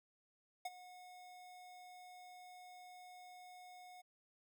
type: tone with ADSR envelope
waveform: square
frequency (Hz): 727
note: F#5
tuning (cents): -31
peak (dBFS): -39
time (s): 0.65-4.02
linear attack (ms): 6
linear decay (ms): 34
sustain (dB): -16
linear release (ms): 15
effects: none